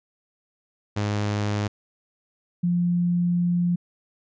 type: tone pair in turn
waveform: sawtooth / sine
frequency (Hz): 103.83 / 174.94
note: G#2 / F3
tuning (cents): 0 / +3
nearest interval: major sixth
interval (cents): 903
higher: second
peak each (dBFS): -19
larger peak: neither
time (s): 0.96-1.68 / 2.63-3.76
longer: second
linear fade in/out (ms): 10
effects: resampled to 16000 Hz